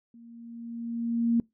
sine tone with level ramp, 233.1 Hz, A#3, in tune, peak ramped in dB -48 to -19 dBFS, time 0.14-1.4 s, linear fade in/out 2 ms, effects noise-tail reverb RT60 0.2 s tail -25 dB re dry

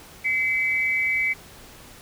sine tone pair together, 2057 / 2286 Hz, C7 / D7, -30 / -47 cents, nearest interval major second, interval 183 cents, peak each -23 dBFS, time 0.24-1.34 s, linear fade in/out 20 ms, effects pink hiss -46 dBFS RMS until 2.01 s

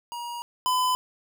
square tone pair in turn, 952 / 1008.6 Hz, A#5 / B5, +36 / +36 cents, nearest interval minor second, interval 100 cents, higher second, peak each -33 / -22 dBFS, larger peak second, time 0.12-0.42 / 0.66-0.95 s, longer first, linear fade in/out 0 ms, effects none

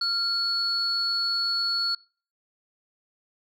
sine tone pair together, 1385 / 4394 Hz, F6 / C#8, -15 / -16 cents, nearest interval octave + minor sixth, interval 1999 cents, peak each -31 / -23 dBFS, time 0.01-1.95 s, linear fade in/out 5 ms, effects noise-tail reverb RT60 0.4 s tail -24 dB re dry + tanh soft clip ceiling -16 dBFS

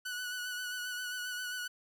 sawtooth tone with vibrato, 1480 Hz, F#6, in tune, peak -33 dBFS, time 0.05-1.68 s, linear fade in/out 10 ms, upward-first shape sine, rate 7.5 Hz, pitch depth 28 cents each way, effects none

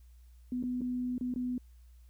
sine tone with dropouts, 249 Hz, B3, 14 cents sharp, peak -31 dBFS, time 0.52-1.58 s, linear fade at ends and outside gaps 2 ms, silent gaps 0.627-0.636 / 0.809-0.816 / 1.181-1.21 / 1.34-1.36 s, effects added 60 Hz sine -53 dBFS peak until 2.09 s + white hiss -73 dBFS RMS until 2.09 s

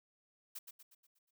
blue noise with echo, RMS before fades -45 dBFS, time 0.55-0.59 s, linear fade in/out 10 ms, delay 120 ms, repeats 6, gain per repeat -6 dB, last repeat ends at 1.31 s, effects none

